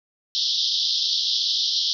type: band-pass noise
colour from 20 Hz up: pink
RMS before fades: -23 dBFS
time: 0.35-1.93 s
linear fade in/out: 0 ms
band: 3200 to 5500 Hz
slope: 96 dB/octave
effects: none